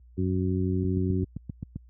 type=harmonic tone; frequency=92.4 Hz; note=F#2; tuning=2 cents flat; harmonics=1 / 2 / 3 / 4; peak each=-26 / -29 / -31 / -32 dBFS; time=0.17-1.25 s; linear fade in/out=20 ms
type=click train; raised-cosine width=5 ms; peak=-20 dBFS; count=8; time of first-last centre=0.84-1.76 s; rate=7.61 Hz
effects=added 60 Hz sine -47 dBFS peak until 1.89 s + high-pass 60 Hz 12 dB/octave